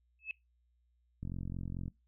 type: tone with exponential growth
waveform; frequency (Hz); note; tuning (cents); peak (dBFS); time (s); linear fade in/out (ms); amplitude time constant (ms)
sine; 2600; E7; -24; -32; 0.19-0.31; 1; 24
type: click train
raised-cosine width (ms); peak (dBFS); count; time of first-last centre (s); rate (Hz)
5; -28; 30; 1.23-1.88; 44.6
effects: noise-tail reverb RT60 0.2 s tail -22 dB re dry + added 60 Hz sine -70 dBFS peak until 2.07 s